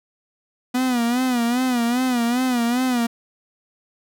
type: tone with vibrato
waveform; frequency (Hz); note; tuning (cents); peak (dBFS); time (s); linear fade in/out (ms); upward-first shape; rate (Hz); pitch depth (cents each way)
45% pulse; 245.3; B3; -12; -18; 0.74-3.07; 10; sine; 2.5; 92
effects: none